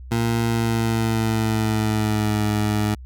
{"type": "tone with pitch glide", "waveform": "20% pulse", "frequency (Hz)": [115.9, 105.67], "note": ["A#2", "G#2"], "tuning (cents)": [-10, 30], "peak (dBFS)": -14, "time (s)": [0.11, 2.95], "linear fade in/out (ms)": 10, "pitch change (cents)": -160, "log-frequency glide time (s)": [0.44, 2.42], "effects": ["added 63 Hz sine -35 dBFS peak until 3.05 s"]}